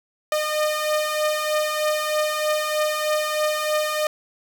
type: beating tone pair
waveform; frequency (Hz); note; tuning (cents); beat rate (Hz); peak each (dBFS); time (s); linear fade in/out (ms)
sawtooth; 607 / 610.2; D#5 / D#5; -43 / -34; 3.2; -23 / -18; 0.32-4.07; 2
effects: none